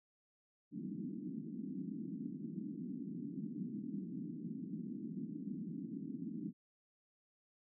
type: band-pass noise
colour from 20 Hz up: pink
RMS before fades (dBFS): -44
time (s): 0.71-6.53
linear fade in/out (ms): 50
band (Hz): 170 to 300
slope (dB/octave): 48
effects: none